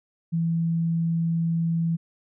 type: tone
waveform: sine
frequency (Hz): 166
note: E3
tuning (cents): +12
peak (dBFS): -21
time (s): 0.32-1.97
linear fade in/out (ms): 20
effects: none